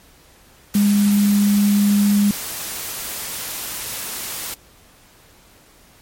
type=tone in noise; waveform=sine; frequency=204 Hz; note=G#3; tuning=31 cents flat; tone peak=-12 dBFS; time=0.75-2.31 s; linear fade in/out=2 ms; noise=white; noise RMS=-28 dBFS; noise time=0.74-4.54 s; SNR=+13 dB; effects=pink hiss -50 dBFS RMS until 6.01 s + MP3 64 kbps